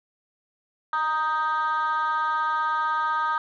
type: chord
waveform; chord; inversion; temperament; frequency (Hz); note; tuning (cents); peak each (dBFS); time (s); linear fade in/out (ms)
sine; Eb major; second; equal with one note detuned; 932.3 / 1244.5 / 1572.5; Bb5 / Eb6 / G6; 0 / 0 / +5; -25 / -23 / -28; 0.93-3.38; 2
effects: tanh soft clip ceiling -18 dBFS